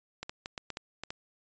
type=clicks; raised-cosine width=0.2 ms; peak=-20 dBFS; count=8; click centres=0.23 / 0.295 / 0.459 / 0.578 / 0.703 / 0.771 / 1.036 / 1.105 s; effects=resampled to 16000 Hz